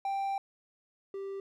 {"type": "tone pair in turn", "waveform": "triangle", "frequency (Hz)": [786, 392], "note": ["G5", "G4"], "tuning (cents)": [4, 0], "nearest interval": "octave", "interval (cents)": 1204, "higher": "first", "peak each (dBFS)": [-28, -34], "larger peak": "first", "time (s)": [[0.05, 0.38], [1.14, 1.4]], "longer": "first", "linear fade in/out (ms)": 2, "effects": []}